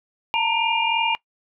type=tone cluster; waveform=sine; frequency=892 / 935 / 2400 / 2816 Hz; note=A5 / A#5 / D7 / F7; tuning=+23 / +5 / +37 / +14 cents; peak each=-24 dBFS; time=0.34-1.15 s; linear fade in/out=0 ms; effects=noise-tail reverb RT60 0.1 s tail -21 dB re dry